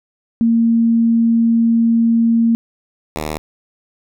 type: tone pair in turn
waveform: sine / 5% pulse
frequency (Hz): 230 / 76.75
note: A#3 / D#2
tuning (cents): -23 / -23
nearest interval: octave + perfect fifth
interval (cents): 1900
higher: first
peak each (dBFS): -10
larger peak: neither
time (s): 0.41-2.55 / 3.16-3.38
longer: first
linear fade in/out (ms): 0
effects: none